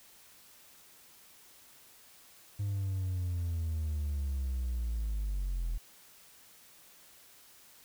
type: linear sweep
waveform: triangle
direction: down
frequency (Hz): 102.2 to 39.8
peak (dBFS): -28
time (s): 2.59-5.78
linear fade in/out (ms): 10
effects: tanh soft clip ceiling -25 dBFS + white hiss -58 dBFS RMS until 7.84 s